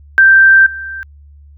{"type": "tone with level steps", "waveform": "sine", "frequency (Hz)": 1568, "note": "G6", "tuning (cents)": 0, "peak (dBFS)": [-3, -22], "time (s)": [0.18, 1.03], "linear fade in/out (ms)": 0, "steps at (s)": 0.66, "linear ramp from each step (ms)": 5, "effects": ["added 72 Hz sine -37 dBFS peak until 1.57 s"]}